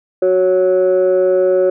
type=tone pair together; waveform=sine; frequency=370 / 554.4 Hz; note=F#4 / C#5; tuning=0 / 0 cents; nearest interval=perfect fifth; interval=700 cents; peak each=-11 dBFS; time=0.22-1.7 s; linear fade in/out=5 ms; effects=tanh soft clip ceiling -6 dBFS